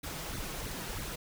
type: noise with flanger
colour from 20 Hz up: pink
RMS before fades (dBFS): -39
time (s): 0.03-1.16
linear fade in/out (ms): 10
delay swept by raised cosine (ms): 0.48 to 6.38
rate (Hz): 3.1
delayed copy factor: +0.7
effects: none